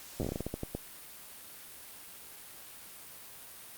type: slowing click train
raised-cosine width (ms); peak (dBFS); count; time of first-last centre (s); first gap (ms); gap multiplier
2; -21; 14; 0.2-0.75; 8; 1.25
effects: white hiss -49 dBFS RMS until 3.77 s + Opus 48 kbps